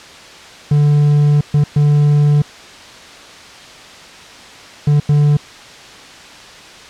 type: tone bursts at uneven times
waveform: triangle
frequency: 146.83 Hz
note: D3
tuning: in tune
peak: -6 dBFS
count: 5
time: 0.71-1.41 / 1.54-1.64 / 1.76-2.42 / 4.87-5 / 5.09-5.37 s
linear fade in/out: 5 ms
effects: white hiss -36 dBFS RMS until 6.89 s + low-pass 5000 Hz 12 dB/octave